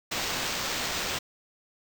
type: noise with sample-and-hold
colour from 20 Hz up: white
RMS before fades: -31 dBFS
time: 0.11-1.19 s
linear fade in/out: 10 ms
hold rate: 11025 Hz
effects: none